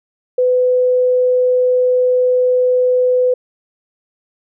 sine tone, 502 Hz, B4, 28 cents sharp, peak -10 dBFS, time 0.38-3.34 s, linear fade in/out 5 ms, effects none

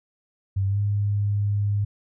sine tone with pitch glide, 97.4 to 102.24 Hz, G2 to G#2, -11 to -27 cents, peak -20 dBFS, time 0.56-1.85 s, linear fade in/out 10 ms, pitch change +84 cents, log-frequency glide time 0.67-0.79 s, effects none

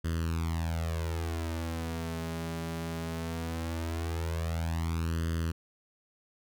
sawtooth tone with flanger, 82.3 Hz, E2, 2 cents flat, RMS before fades -33 dBFS, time 0.04-5.52 s, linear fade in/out 10 ms, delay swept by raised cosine 0.63 to 5.03 ms, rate 0.19 Hz, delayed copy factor +0.95, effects none

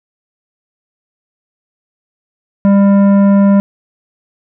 triangle tone with tanh clipping, 199.1 Hz, G3, 27 cents sharp, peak -7 dBFS, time 2.65-3.6 s, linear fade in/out 0 ms, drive 16 dB, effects none

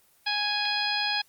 harmonic tone, 830.6 Hz, G#5, in tune, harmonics 1 / 2 / 3 / 4 / 5 / 6, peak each -32 / -32 / -32 / -32 / -32 / -32 dBFS, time 0.26-1.22 s, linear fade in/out 10 ms, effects white hiss -62 dBFS RMS until 1.28 s + Opus 24 kbps

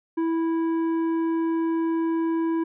triangle tone with tanh clipping, 328.5 Hz, E4, 6 cents flat, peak -23 dBFS, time 0.17-2.64 s, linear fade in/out 10 ms, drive 13 dB, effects none

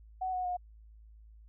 sine tone with pitch steps, 747 / 732.9 / 719.1 Hz, F#5 / F#5 / F#5, +16 / -17 / -50 cents, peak -31 dBFS, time 0.21-0.57 s, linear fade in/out 10 ms, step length 120 ms, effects added 54 Hz sine -52 dBFS peak until 1.48 s

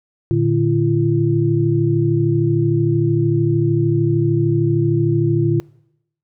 sine tone cluster, 115.2 / 148.4 / 340.5 Hz, A#2 / D3 / F4, -20 / +18 / -44 cents, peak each -18 dBFS, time 0.31-5.6 s, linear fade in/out 0 ms, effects noise-tail reverb RT60 0.8 s tail -23 dB re dry

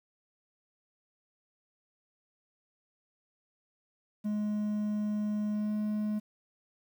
triangle tone with pitch glide, 210 to 211.6 Hz, G#3 to G#3, +19 to +33 cents, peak -27 dBFS, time 4.24-6.2 s, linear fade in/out 20 ms, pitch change +14 cents, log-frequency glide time 5.53-5.74 s, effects 10-bit

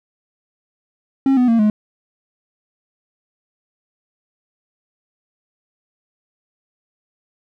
triangle tone with pitch steps, 270 / 249 / 229.7 / 211.8 Hz, C#4 / B3 / A#3 / G#3, -45 / +14 / -25 / +34 cents, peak -9 dBFS, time 1.26-1.7 s, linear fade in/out 2 ms, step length 110 ms, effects none

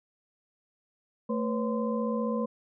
sine tone cluster, 222.8 / 492.9 / 548 / 1031 Hz, A3 / B4 / C#5 / C6, +22 / -3 / -20 / -26 cents, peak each -29 / -32 / -36 / -37 dBFS, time 1.29-2.46 s, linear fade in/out 10 ms, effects none

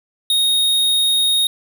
square tone, 3729 Hz, A#7, in tune, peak -14 dBFS, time 0.3-1.47 s, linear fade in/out 2 ms, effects none

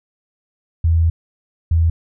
sine tone pair in turn, 82.41 / 82.41 Hz, E2 / E2, 0 / 0 cents, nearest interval unison, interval 0 cents, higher neither, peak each -11 dBFS, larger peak neither, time 0.84-1.1 / 1.71-1.9 s, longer first, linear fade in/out 5 ms, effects none

